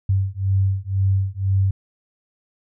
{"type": "beating tone pair", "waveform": "sine", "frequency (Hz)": [95.7, 97.7], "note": ["G2", "G2"], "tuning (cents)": [-41, -5], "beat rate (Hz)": 2, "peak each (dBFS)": -20, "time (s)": [0.09, 1.71], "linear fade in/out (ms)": 5, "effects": []}